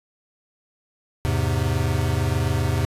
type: chord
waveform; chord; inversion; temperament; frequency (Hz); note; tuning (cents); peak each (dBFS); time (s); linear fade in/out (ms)
square; E augmented; none; equal; 82.41 / 103.83 / 130.81; E2 / G#2 / B#2; 0 / 0 / 0; -25; 1.25-2.85; 0
effects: resampled to 32000 Hz